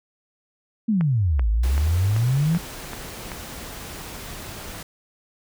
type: exponential two-way sweep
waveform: sine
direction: down then up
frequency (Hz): 233.1 to 51.9 to 174.8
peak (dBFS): -17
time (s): 0.88-2.58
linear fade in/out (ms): 10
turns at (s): 1.49
type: click train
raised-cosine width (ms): 0.5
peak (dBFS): -17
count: 7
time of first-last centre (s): 1.01-3.318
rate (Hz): 2.6
type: noise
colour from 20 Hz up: pink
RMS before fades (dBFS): -36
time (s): 1.63-4.83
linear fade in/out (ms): 5
effects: none